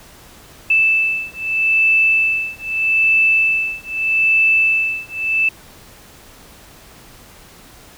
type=beating tone pair; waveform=sine; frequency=2637 / 2637.8 Hz; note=E7 / E7; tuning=0 / +1 cents; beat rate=0.8 Hz; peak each=-16 dBFS; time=0.7-5.49 s; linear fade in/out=5 ms; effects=pink hiss -43 dBFS RMS until 7.97 s